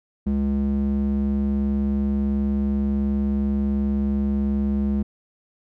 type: tone with band-pass filter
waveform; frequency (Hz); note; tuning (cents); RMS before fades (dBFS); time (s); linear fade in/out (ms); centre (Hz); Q
square; 69.3; C#2; 0; -22; 0.26-5.03; 10; 180; 3
effects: none